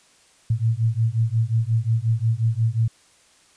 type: beating tone pair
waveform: sine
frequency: 110.7 / 116.3 Hz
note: A2 / A#2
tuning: +11 / -4 cents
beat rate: 5.6 Hz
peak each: -21 dBFS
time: 0.5-2.88 s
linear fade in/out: 5 ms
effects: white hiss -56 dBFS RMS until 3.56 s + resampled to 22050 Hz